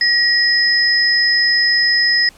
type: tone pair together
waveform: sine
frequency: 1903 / 5080 Hz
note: A#6 / D#8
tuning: +35 / +35 cents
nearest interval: octave + perfect fourth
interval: 1700 cents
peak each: -14 dBFS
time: 0.01-2.29 s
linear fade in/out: 2 ms
effects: pink hiss -46 dBFS RMS until 2.37 s + low-pass 11000 Hz 12 dB/octave